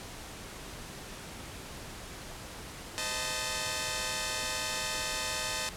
5% pulse chord, A diminished, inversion first, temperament equal with one note detuned, 512.5 / 622.3 / 880 Hz, C5 / Eb5 / A5, -36 / 0 / 0 cents, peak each -27 / -25 / -23 dBFS, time 2.98-5.69 s, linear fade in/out 0 ms, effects pink hiss -44 dBFS RMS until 5.76 s + low-pass 11000 Hz 12 dB/octave

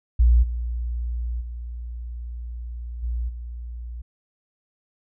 sine tone with level steps, 59.2 Hz, A#1, 27 cents sharp, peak -12 / -24 / -30 / -23 / -31 dBFS, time 0.19-4.02 s, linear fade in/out 10 ms, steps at 0.42 / 1.4 / 3.02 / 3.28 s, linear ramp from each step 20 ms, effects none

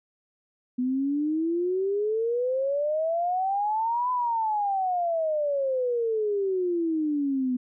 sine exponential two-way sweep, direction up then down, 246.9 to 1010 to 246.9 Hz, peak -23 dBFS, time 0.78-7.57 s, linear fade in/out 10 ms, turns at 4.11 s, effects none

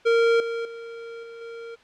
square tone with level steps, 462.6 Hz, A#4, 13 cents flat, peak -17 / -27 / -36 / -39 / -36 dBFS, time 0.05-1.76 s, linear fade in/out 20 ms, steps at 0.4 / 0.65 / 1.23 / 1.41 s, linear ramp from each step 2 ms, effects white hiss -54 dBFS RMS until 1.83 s + low-pass 3000 Hz 12 dB/octave

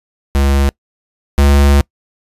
square tone pair in turn, 69.3 / 70.55 Hz, C#2 / C#2, 0 / +31 cents, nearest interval unison, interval 31 cents, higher second, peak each -10 / -7 dBFS, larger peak second, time 0.35-0.69 / 1.38-1.81 s, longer second, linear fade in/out 0 ms, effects noise-tail reverb RT60 0.1 s tail -25 dB re dry + resampled to 32000 Hz

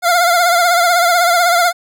25% pulse tone with vibrato, 698.5 Hz, F5, in tune, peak -6 dBFS, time 0.02-1.73 s, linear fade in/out 50 ms, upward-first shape triangle, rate 16 Hz, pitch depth 74 cents each way, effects none

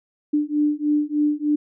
sine beating tone pair, 295.5 / 298.8 Hz, D4 / D4, +11 / +30 cents, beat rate 3.3 Hz, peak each -21 dBFS, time 0.33-1.56 s, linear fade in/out 10 ms, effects none

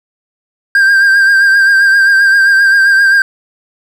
triangle tone with vibrato, 1590 Hz, G6, 24 cents sharp, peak -3 dBFS, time 0.75-3.22 s, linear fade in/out 2 ms, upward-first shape triangle, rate 7.6 Hz, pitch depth 45 cents each way, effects none

